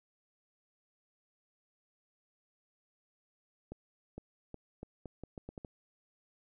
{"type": "accelerating click train", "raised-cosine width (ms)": 2, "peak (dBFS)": -30, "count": 10, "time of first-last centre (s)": [3.72, 5.648], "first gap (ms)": 460, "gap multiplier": 0.79, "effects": []}